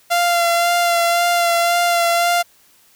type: tone with vibrato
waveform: sawtooth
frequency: 690 Hz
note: F5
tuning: 21 cents flat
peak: -10 dBFS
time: 0.1-2.43 s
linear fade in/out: 20 ms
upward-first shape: sine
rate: 1.9 Hz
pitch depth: 19 cents each way
effects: white hiss -53 dBFS RMS until 2.95 s

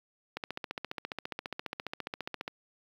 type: click train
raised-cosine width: 0.3 ms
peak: -19 dBFS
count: 32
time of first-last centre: 0.37-2.479 s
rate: 14.7 Hz
effects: high-pass 150 Hz 12 dB/octave + 9-bit

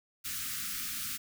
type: band-stop noise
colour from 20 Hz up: white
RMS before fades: -37 dBFS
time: 0.24-1.18 s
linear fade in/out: 20 ms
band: 290 to 1200 Hz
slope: 96 dB/octave
effects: none

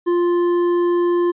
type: tone with hard clipping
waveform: sine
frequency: 349.2 Hz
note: F4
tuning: in tune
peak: -16 dBFS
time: 0.06-1.32 s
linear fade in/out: 20 ms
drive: 7 dB
effects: resampled to 8000 Hz

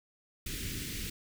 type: band-stop noise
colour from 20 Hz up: pink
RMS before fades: -38 dBFS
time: 0.46-1.1 s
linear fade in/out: 5 ms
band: 340 to 1900 Hz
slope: 24 dB/octave
effects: none

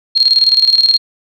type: tone with tremolo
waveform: sine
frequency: 4241 Hz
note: C8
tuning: 23 cents sharp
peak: -5 dBFS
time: 0.15-0.98 s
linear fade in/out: 20 ms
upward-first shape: square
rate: 19 Hz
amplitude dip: 65%
effects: none

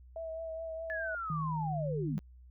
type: tone with vibrato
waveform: sine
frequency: 650 Hz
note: E5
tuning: 24 cents flat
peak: -37 dBFS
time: 0.16-1.15 s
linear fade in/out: 2 ms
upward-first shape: triangle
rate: 4.8 Hz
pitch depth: 26 cents each way
type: linear sweep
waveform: sine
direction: down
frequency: 1738 to 171.5 Hz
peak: -35 dBFS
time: 0.9-2.19 s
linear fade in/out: 0 ms
type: tone with pitch glide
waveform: sine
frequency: 157 to 152.18 Hz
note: D#3 to D#3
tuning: +16 to -38 cents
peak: -33 dBFS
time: 1.3-2.18 s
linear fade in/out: 0 ms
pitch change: -54 cents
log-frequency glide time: 1.59-1.77 s
effects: added 62 Hz sine -52 dBFS peak until 2.5 s

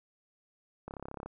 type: click train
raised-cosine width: 1 ms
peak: -27 dBFS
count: 14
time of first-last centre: 0.88-1.26 s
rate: 34.2 Hz
effects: none

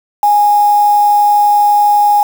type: tone with quantisation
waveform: sine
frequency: 826 Hz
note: G#5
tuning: 10 cents flat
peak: -6 dBFS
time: 0.23-2.23 s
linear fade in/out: 2 ms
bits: 4
effects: none

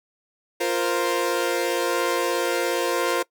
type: chord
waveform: sawtooth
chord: F suspended fourth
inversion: none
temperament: equal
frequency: 349.2 / 466.2 / 523.3 Hz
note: F4 / Bb4 / C5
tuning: 0 / 0 / 0 cents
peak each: -22 dBFS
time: 0.6-3.23 s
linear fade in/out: 10 ms
effects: noise-tail reverb RT60 0.1 s tail -21 dB re dry

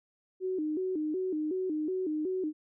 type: tone with vibrato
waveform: sine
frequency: 338.3 Hz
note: E4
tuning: 45 cents sharp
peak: -29 dBFS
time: 0.4-2.53 s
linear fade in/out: 50 ms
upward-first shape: square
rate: 2.7 Hz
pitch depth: 170 cents each way
effects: none

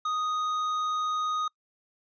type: tone with tanh clipping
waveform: sine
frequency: 1244.5 Hz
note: D#6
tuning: in tune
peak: -28 dBFS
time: 0.05-1.48 s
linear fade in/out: 5 ms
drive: 9 dB
effects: noise-tail reverb RT60 0.1 s tail -26 dB re dry + resampled to 16000 Hz

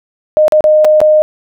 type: tone with dropouts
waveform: sine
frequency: 614 Hz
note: D#5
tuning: 23 cents flat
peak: -4 dBFS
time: 0.37-1.22 s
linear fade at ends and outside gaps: 0 ms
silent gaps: 0.481-0.522 / 0.607-0.641 / 0.846-0.85 / 1.004-1.015 s
effects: none

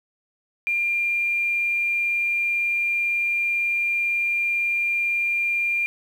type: tone with quantisation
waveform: sine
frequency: 2394 Hz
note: D7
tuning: 33 cents sharp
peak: -20 dBFS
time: 0.67-5.86 s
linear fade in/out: 0 ms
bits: 8
effects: none

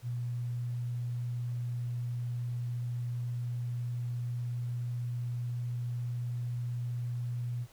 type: tone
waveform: sine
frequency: 121 Hz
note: B2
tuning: 35 cents flat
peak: -32 dBFS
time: 0.02-7.67 s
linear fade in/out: 50 ms
effects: pink hiss -60 dBFS RMS until 7.72 s

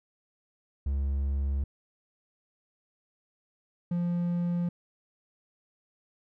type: tone pair in turn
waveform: triangle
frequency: 69.3 / 174.02 Hz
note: C#2 / F3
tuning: 0 / -6 cents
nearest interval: octave + major third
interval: 1594 cents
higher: second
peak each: -24 dBFS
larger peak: neither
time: 0.86-1.64 / 3.91-4.69 s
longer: neither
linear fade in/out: 5 ms
effects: none

